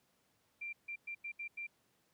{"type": "tone bursts at uneven times", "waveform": "sine", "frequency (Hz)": 2367, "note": "D7", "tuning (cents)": 13, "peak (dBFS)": -40, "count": 6, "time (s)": [[0.61, 0.73], [0.88, 0.96], [1.07, 1.15], [1.24, 1.32], [1.39, 1.48], [1.57, 1.67]], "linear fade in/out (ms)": 10, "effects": ["pink hiss -75 dBFS RMS until 2.13 s", "high-pass 100 Hz 12 dB/octave"]}